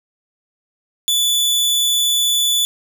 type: tone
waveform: sawtooth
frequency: 3469 Hz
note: A7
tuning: 25 cents flat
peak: -11 dBFS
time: 1.08-2.65 s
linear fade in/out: 0 ms
effects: none